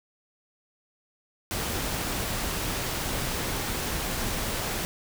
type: noise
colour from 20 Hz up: pink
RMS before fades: -30 dBFS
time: 1.51-4.85 s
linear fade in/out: 0 ms
effects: none